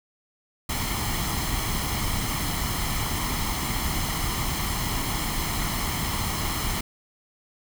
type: noise with comb filter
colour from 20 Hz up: pink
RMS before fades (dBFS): -27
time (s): 0.69-6.81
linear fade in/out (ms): 5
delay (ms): 0.96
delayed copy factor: +0.6
effects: none